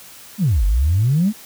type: exponential two-way sweep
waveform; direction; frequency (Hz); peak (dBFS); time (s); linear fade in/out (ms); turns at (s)
sine; down then up; 227.7 to 45.85 to 227.7; -12; 0.38-1.33; 50; 0.65
effects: tanh soft clip ceiling -8 dBFS + white hiss -41 dBFS RMS until 1.45 s